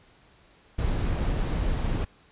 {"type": "noise", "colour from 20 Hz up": "brown", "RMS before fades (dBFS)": -26, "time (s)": [0.78, 2.05], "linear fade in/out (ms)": 10, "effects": ["pink hiss -58 dBFS RMS until 2.31 s", "resampled to 8000 Hz"]}